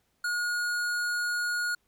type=tone with hard clipping; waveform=sine; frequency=1440 Hz; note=F#6; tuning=47 cents flat; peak=-29 dBFS; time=0.24-1.75 s; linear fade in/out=5 ms; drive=14 dB; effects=pink hiss -73 dBFS RMS until 1.87 s